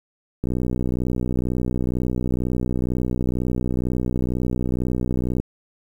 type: click train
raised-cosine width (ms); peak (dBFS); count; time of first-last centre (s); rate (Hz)
3; -11; 309; 0.44-5.4; 62.1
effects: 8-bit